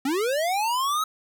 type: linear sweep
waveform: square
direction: up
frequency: 253.3 to 1295 Hz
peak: -23 dBFS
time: 0.05-1.04 s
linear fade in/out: 5 ms
effects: none